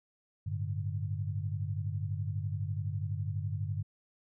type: chord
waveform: sine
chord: G suspended second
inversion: none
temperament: equal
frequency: 98 / 110 / 146.83 Hz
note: G2 / A2 / D3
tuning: 0 / 0 / 0 cents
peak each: -34 / -38 / -38 dBFS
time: 0.46-3.83 s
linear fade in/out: 10 ms
effects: none

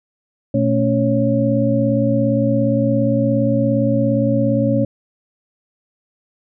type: tone cluster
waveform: sine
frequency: 119.6 / 221.8 / 279.1 / 551 Hz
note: A#2 / A3 / C#4 / C#5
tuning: +45 / +14 / +12 / -11 cents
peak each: -19 dBFS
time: 0.54-4.85 s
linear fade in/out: 5 ms
effects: none

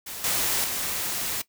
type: noise with level steps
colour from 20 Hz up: white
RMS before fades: -36 / -25 / -29 dBFS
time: 0.06-1.42 s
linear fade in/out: 10 ms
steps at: 0.24 / 0.64 s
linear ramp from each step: 2 ms
effects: noise-tail reverb RT60 0.1 s tail -17 dB re dry

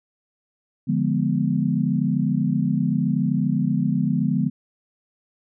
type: chord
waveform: sine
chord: D diminished seventh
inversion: none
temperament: equal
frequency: 146.83 / 174.61 / 207.7 / 246.9 Hz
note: D3 / F3 / Ab3 / Cb4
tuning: 0 / 0 / 0 / 0 cents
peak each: -24 dBFS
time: 0.87-4.5 s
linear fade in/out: 20 ms
effects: none

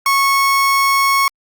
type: tone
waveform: 30% pulse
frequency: 1100 Hz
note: C#6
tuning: 14 cents flat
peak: -9 dBFS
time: 0.06-1.28 s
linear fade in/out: 2 ms
effects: Opus 48 kbps

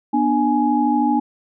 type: tone cluster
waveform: sine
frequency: 244.8 / 297.6 / 836 Hz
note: B3 / D4 / G#5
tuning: -15 / +23 / +11 cents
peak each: -19 dBFS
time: 0.13-1.2 s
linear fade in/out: 10 ms
effects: none

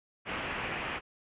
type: low-pass noise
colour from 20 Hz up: white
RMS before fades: -36 dBFS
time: 0.25-1.01 s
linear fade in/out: 50 ms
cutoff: 2900 Hz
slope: 48 dB/octave
effects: resampled to 8000 Hz

